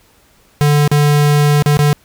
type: tone with dropouts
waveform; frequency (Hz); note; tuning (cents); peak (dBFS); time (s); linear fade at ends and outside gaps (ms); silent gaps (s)
square; 146.83; D3; 0; -9; 0.61-1.93; 0; 0.877-0.915 / 1.624-1.66 / 1.771-1.791
effects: pink hiss -51 dBFS RMS until 2.04 s